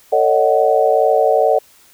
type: chord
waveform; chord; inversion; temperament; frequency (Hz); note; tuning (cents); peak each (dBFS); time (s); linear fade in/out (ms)
sine; D# half-diminished seventh; second; just; 448 / 560 / 622.3 / 746.7; A4 / C#5 / D#5 / F#5; +31 / +18 / 0 / +16; -16; 0.12-1.59; 10
effects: white hiss -49 dBFS RMS until 1.93 s